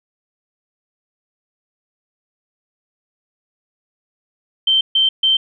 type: tone bursts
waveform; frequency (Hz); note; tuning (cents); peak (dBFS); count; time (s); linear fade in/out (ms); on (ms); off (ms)
sine; 3118; G7; -10; -11; 3; 4.67-5.37; 5; 140; 140
effects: none